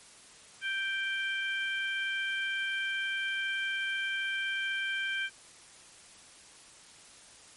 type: harmonic tone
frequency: 784 Hz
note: G5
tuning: in tune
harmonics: 2 / 3 / 4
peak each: -32 / -36 / -38 dBFS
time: 0.61-5.3 s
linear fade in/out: 50 ms
effects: white hiss -54 dBFS RMS until 7.56 s + MP3 48 kbps